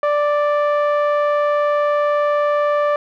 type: tone with low-pass filter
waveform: sawtooth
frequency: 587.3 Hz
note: D5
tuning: in tune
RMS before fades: -17 dBFS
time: 0.03-2.96 s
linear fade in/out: 2 ms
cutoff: 1300 Hz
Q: 1.2
effects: none